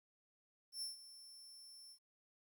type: tone with ADSR envelope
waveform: sawtooth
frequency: 5380 Hz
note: E8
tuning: 34 cents sharp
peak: -38 dBFS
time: 0.72-1.99 s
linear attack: 100 ms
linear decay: 140 ms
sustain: -15 dB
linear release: 76 ms
effects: 13-bit